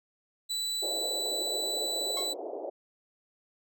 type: tone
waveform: 35% pulse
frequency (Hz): 3969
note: B7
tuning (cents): +8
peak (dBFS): -28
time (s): 0.49-2.34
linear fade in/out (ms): 20
type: band-pass noise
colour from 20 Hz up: white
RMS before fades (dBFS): -38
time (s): 0.82-2.7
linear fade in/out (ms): 10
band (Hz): 330 to 710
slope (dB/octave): 48
type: tone with exponential decay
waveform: sawtooth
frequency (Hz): 1088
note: C#6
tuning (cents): -33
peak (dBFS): -32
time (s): 2.17-2.36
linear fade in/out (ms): 1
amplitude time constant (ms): 40
effects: none